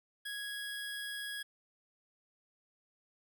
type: tone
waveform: 25% pulse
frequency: 1661.2 Hz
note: G#6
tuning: in tune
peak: -35 dBFS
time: 0.25-1.43 s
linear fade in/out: 10 ms
effects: none